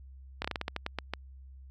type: slowing click train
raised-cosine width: 0.3 ms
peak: -16 dBFS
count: 11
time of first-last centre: 0.42-1.136 s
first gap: 25 ms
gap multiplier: 1.22
effects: added 66 Hz sine -47 dBFS peak until 1.7 s